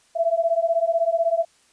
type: beating tone pair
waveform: sine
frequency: 659.3 / 675.3 Hz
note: E5 / E5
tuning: 0 / +42 cents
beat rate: 16 Hz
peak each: -21 dBFS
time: 0.15-1.45 s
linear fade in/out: 20 ms
effects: white hiss -59 dBFS RMS until 1.72 s + resampled to 22050 Hz